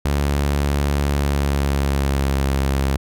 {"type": "tone with pitch glide", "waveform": "sawtooth", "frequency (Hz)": [71.3, 68.12], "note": ["C#2", "C#2"], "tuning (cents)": [49, -30], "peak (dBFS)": -13, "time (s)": [0.05, 2.97], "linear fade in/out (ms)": 5, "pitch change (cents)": -79, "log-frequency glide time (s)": [1.09, 2.47], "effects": []}